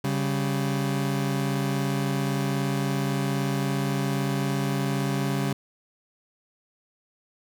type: tone pair together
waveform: 30% pulse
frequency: 138.59 / 196 Hz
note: C#3 / G3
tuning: 0 / 0 cents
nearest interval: tritone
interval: 600 cents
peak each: -23 / -26 dBFS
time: 0.04-5.53 s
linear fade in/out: 5 ms
effects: none